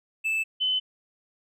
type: tone pair in turn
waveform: triangle / sine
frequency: 2632 / 3033 Hz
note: E7 / F#7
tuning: -3 / +42 cents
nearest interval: major second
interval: 245 cents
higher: second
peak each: -22 dBFS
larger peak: neither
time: 0.24-0.44 / 0.6-0.8 s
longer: neither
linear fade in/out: 20 ms
effects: none